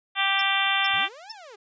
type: harmonic tone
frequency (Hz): 392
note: G4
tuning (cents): 0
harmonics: 2 / 3 / 4 / 5 / 6 / 7 / 8 / 9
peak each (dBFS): -29 / -29 / -29 / -29 / -29 / -29 / -29 / -29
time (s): 0.15-1.09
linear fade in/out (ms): 50
type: tone bursts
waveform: sine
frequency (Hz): 5300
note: E8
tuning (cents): +9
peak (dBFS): -34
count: 3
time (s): 0.39-1.319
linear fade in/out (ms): 2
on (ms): 23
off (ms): 430
type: clicks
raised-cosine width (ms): 1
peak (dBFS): -39 / -47 / -38 / -38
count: 4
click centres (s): 0.417 / 0.47 / 0.672 / 0.909
type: linear two-way sweep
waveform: sawtooth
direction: up then down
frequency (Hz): 52.4 to 917 to 383.5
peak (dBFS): -39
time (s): 0.93-1.56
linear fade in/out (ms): 10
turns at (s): 1.32
effects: resampled to 16000 Hz